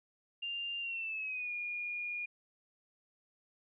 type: tone with pitch glide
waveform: sine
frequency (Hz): 2794 to 2432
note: F7 to D#7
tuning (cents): 0 to -40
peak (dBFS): -36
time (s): 0.42-2.26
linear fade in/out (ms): 10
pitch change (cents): -240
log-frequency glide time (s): 0.8-1.52
effects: none